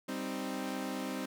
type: chord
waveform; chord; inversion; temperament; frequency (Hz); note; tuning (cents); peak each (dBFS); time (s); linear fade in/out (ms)
sawtooth; C minor; second; equal; 196 / 261.6 / 311.1; G3 / C4 / Eb4; 0 / 0 / 0; -37 / -34 / -38; 0.08-1.26; 10
effects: none